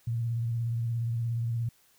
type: tone with vibrato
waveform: sine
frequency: 116.54 Hz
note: A#2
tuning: in tune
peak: -27 dBFS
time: 0.07-1.69 s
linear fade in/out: 5 ms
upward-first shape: sine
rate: 17 Hz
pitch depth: 39 cents each way
effects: white hiss -64 dBFS RMS until 1.98 s